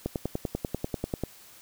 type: click train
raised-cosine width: 2 ms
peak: -15 dBFS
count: 13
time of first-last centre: 0.06-1.236 s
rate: 10.2 Hz
effects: white hiss -52 dBFS RMS until 1.61 s